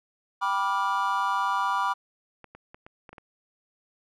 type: chord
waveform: triangle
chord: G dominant seventh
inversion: none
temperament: just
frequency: 784 / 980 / 1176 / 1411.2 Hz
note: G5 / B5 / D6 / F6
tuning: 0 / -14 / +2 / +18 cents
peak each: -30 / -25 / -26 / -31 dBFS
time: 0.41-1.94 s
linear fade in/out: 20 ms
type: clicks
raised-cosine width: 0.5 ms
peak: -30 dBFS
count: 7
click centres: 2.443 / 2.55 / 2.745 / 2.865 / 3.092 / 3.13 / 3.182 s
effects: none